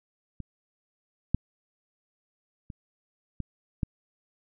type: clicks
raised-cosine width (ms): 5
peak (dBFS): -25 / -10 / -27 / -20 / -14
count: 5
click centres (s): 0.403 / 1.346 / 2.702 / 3.403 / 3.832
effects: none